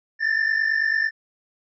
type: tone pair together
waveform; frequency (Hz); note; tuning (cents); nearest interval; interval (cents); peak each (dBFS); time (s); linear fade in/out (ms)
triangle; 1745.9 / 1795; A6 / A6; -14 / +34; unison; 48; -22 / -19; 0.19-1.11; 50
effects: resampled to 16000 Hz